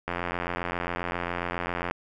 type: click train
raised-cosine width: 0.5 ms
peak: -14 dBFS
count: 161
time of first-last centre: 0.08-1.911 s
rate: 87.4 Hz
effects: none